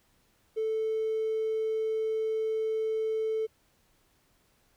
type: tone with hard clipping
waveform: triangle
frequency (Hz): 440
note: A4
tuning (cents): 0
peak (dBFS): -27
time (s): 0.56-3.47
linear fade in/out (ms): 20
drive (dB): 3
effects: pink hiss -68 dBFS RMS until 4.76 s